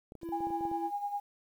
clicks, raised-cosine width 2 ms, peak -33 dBFS, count 10, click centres 0.121 / 0.153 / 0.232 / 0.29 / 0.406 / 0.47 / 0.505 / 0.609 / 0.653 / 0.715 s
triangle tone, 334.8 Hz, E4, 27 cents sharp, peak -34 dBFS, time 0.21-0.91 s, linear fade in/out 50 ms
sine tone with tremolo, 815 Hz, G#5, 33 cents flat, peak -30 dBFS, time 0.32-1.2 s, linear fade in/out 5 ms, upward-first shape sine, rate 9.9 Hz, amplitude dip 65%
effects 10-bit

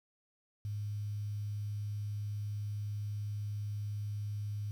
sine tone with quantisation, 103.83 Hz, G#2, in tune, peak -35 dBFS, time 0.65-4.71 s, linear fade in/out 0 ms, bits 10, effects none

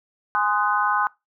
sine chord, Ab dominant seventh, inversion none, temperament just, 830.6 / 1038.3 / 1245.9 / 1495.1 Hz, Ab5 / C6 / Eb6 / Gb6, 0 / -14 / +2 / +18 cents, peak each -24 dBFS, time 0.35-1.07 s, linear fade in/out 0 ms, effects noise-tail reverb RT60 0.2 s tail -21 dB re dry

